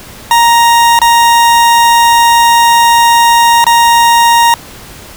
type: tone with dropouts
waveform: 40% pulse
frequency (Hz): 935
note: A#5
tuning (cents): +5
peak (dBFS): -3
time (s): 0.31-4.54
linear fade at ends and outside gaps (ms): 1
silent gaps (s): 0.99-1.016 / 3.642-3.666
effects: pink hiss -31 dBFS RMS until 5.16 s